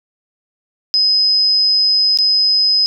sine tone with dropouts, 5050 Hz, D#8, 25 cents sharp, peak -10 dBFS, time 0.94-2.86 s, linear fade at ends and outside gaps 0 ms, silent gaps 2.174-2.187 s, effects none

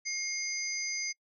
sine tone cluster, 2144 / 4907 / 6180 Hz, C7 / D#8 / G8, +42 / -25 / -26 cents, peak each -36 / -38 / -36 dBFS, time 0.05-1.13 s, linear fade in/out 20 ms, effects noise-tail reverb RT60 0.1 s tail -25 dB re dry

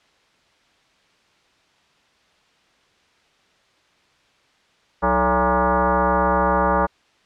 sine tone with frequency modulation, 185 Hz, F#3, in tune, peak -15 dBFS, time 5.02-6.87 s, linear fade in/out 20 ms, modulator 251 Hz, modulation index 4.6, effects white hiss -59 dBFS RMS until 7.25 s + low-pass 4000 Hz 12 dB/octave

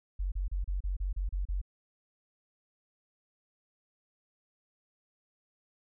sine tone bursts, 46.5 Hz, F#1, 9 cents sharp, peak -29 dBFS, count 9, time 0.19-1.616 s, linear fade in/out 10 ms, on 130 ms, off 32 ms, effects none

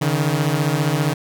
sawtooth beating tone pair, 141.4 / 156.4 Hz, C#3 / D#3, +35 / +9 cents, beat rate 15 Hz, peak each -16 dBFS, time 0.01-1.14 s, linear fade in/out 10 ms, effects none

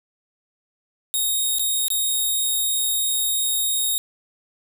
5% pulse tone with dropouts, 3729 Hz, A#7, in tune, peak -12 dBFS, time 1.14-3.98 s, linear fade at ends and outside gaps 0 ms, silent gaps 1.585-1.595 / 1.882-1.903 s, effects 8-bit

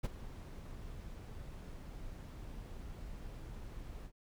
brown noise with ADSR envelope, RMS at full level -31 dBFS, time 0.03-4.12 s, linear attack 20 ms, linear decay 22 ms, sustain -16 dB, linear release 74 ms, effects none

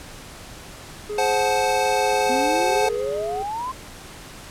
triangle tone with tremolo, 417.8 Hz, G#4, 10 cents sharp, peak -23 dBFS, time 1.09-3.43 s, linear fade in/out 10 ms, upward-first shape sine, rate 1.2 Hz, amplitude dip 30%
square chord, F# diminished, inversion second, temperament equal with one note detuned, 523.3 / 740 / 866.4 Hz, C5 / F#5 / A5, 0 / 0 / -27 cents, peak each -24 dBFS, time 1.18-2.89 s, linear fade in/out 5 ms
sine exponential sweep, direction up, 246.9 to 1062 Hz, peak -25 dBFS, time 2.29-3.72 s, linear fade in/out 10 ms
effects pink hiss -40 dBFS RMS until 4.5 s + low-pass 11000 Hz 12 dB/octave

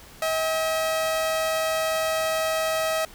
sawtooth tone pair together, 640 / 797.5 Hz, D#5 / G5, +49 / +30 cents, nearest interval major third, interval 381 cents, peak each -19 / -31 dBFS, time 0.22-3.05 s, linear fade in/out 2 ms, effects pink hiss -47 dBFS RMS until 3.14 s

